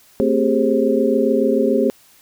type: tone cluster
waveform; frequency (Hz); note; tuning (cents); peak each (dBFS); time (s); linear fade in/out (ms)
sine; 226 / 264.5 / 390.7 / 417.7 / 532; A3 / C4 / G4 / G#4 / C5; +47 / +19 / -6 / +10 / +29; -20; 0.2-1.9; 0
effects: white hiss -51 dBFS RMS until 2.21 s